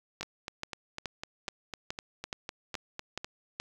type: two click trains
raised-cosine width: 0.2 ms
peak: -20 / -17 dBFS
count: 13 / 9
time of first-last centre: 0.23-3.245 / 0.21-3.6 s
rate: 3.98 / 2.36 Hz
effects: 8-bit